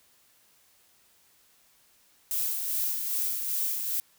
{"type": "noise with tremolo", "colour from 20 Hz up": "violet", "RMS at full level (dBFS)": -28, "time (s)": [2.31, 4], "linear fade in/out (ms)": 0, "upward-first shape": "sine", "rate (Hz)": 2.5, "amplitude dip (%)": 40, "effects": ["white hiss -63 dBFS RMS until 4.18 s"]}